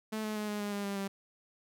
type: tone with pitch steps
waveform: sawtooth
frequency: 217.4 / 214.3 / 211.2 / 208.2 / 205.2 / 202.3 / 199.36 / 196.5 Hz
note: A3 / A3 / G#3 / G#3 / G#3 / G#3 / G3 / G3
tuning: -21 / -45 / +29 / +5 / -21 / -45 / +29 / +4 cents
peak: -30 dBFS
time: 0.12-1.08 s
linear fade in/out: 10 ms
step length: 120 ms
effects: none